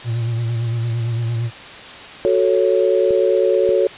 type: tone with vibrato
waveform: triangle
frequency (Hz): 116.4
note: A#2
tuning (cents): -2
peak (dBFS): -16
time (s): 0.04-1.51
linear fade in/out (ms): 50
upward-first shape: sine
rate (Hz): 8.8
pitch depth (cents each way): 43
type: chord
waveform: sine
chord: F# minor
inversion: none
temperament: equal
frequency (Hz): 370 / 440 / 554.4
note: F#4 / A4 / C#5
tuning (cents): 0 / 0 / 0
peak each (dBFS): -17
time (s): 2.25-3.87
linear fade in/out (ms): 0
type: clicks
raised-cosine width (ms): 3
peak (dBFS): -20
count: 2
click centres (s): 3.108 / 3.691
effects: white hiss -35 dBFS RMS until 3.97 s + resampled to 8000 Hz